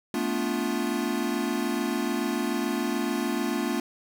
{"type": "chord", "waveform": "square", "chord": "B half-diminished seventh", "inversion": "third", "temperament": "equal with one note detuned", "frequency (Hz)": [220, 246.9, 289.3, 349.2], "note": ["A3", "B3", "D4", "F4"], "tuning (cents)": [0, 0, -26, 0], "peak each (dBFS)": -32, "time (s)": [0.14, 3.8], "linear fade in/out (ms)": 2, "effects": ["9-bit"]}